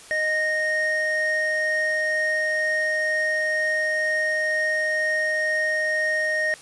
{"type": "tone pair together", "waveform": "triangle", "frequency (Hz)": [619.7, 1857], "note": ["D#5", "A#6"], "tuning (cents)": [-7, -7], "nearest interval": "octave + perfect fifth", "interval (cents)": 1900, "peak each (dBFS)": [-25, -20], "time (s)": [0.11, 6.54], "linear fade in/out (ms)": 0, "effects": ["white hiss -45 dBFS RMS until 6.61 s", "resampled to 24000 Hz"]}